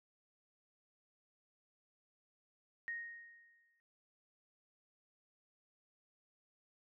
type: tone with exponential decay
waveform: sine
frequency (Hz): 1864.7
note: A#6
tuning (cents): 0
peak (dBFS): -38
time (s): 2.88-3.8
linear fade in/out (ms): 0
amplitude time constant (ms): 200
effects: noise-tail reverb RT60 0.7 s tail -19 dB re dry